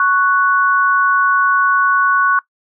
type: tone pair together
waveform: sine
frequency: 1109.8 / 1480 Hz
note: C#6 / F#6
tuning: +2 / 0 cents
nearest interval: perfect fourth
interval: 498 cents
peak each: -13 dBFS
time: 0-2.39 s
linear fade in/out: 2 ms
effects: noise-tail reverb RT60 0.1 s tail -21 dB re dry